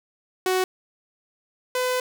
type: tone pair in turn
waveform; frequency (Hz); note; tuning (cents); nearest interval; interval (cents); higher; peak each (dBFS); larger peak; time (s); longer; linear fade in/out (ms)
sawtooth; 371.7 / 504.5; F#4 / B4; +8 / +37; perfect fourth; 529; second; -16 / -18; first; 0.46-0.64 / 1.75-2; second; 2
effects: none